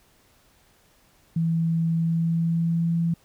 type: tone with pitch glide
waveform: sine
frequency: 164.81 to 167.69 Hz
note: E3 to E3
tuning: 0 to +30 cents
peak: -20 dBFS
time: 1.36-3.14 s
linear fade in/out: 5 ms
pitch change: +30 cents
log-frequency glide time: 1.93-2.94 s
effects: pink hiss -60 dBFS RMS until 3.24 s